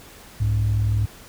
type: tone pair together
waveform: sine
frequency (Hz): 64.4 / 104.75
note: C2 / G#2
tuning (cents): -27 / +15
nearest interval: minor sixth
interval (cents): 842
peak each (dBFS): -23 / -17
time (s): 0.4-1.06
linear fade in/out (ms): 10
effects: tanh soft clip ceiling -14 dBFS + pink hiss -45 dBFS RMS until 1.28 s